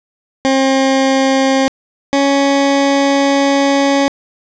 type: tone pair in turn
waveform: 20% pulse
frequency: 267.5 / 278.1 Hz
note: C4 / C#4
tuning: +38 / +6 cents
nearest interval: minor second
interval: 68 cents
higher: second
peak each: -5 dBFS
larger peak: neither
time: 0.45-1.68 / 2.13-4.08 s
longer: second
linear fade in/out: 0 ms
effects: resampled to 16000 Hz + 7-bit